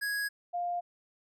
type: tone pair in turn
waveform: square / sine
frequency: 1661.2 / 702.3 Hz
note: G#6 / F5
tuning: 0 / +10 cents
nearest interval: octave + minor third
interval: 1490 cents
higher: first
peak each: -31 / -30 dBFS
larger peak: second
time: 0.01-0.29 / 0.53-0.81 s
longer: neither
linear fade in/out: 20 ms
effects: none